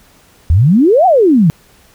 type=exponential two-way sweep; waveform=sine; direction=up then down; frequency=73.42 to 782 to 148.1 Hz; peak=-5 dBFS; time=0.5-1.5 s; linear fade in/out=0 ms; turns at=1.06 s; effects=pink hiss -47 dBFS RMS until 1.94 s